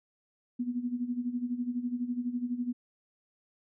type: tone with tremolo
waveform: sine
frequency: 244.3 Hz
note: B3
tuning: 19 cents flat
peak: -27 dBFS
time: 0.59-2.73 s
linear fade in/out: 10 ms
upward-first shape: sine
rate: 12 Hz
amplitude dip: 75%
effects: none